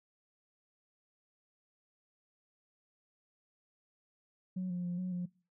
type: tone with pitch steps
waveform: sine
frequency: 184.3 / 177.8 / 176 / 183.1 / 178 Hz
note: F#3 / F3 / F3 / F#3 / F3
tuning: -7 / +31 / +14 / -18 / +33 cents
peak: -32 dBFS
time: 4.56-5.26 s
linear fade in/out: 10 ms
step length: 140 ms
effects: noise-tail reverb RT60 0.4 s tail -24 dB re dry + tanh soft clip ceiling -31 dBFS